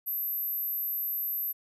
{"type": "tone", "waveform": "sine", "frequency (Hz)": 12170, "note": "F#9", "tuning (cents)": 48, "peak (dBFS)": -29, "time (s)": [0.06, 1.53], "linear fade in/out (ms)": 20, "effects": []}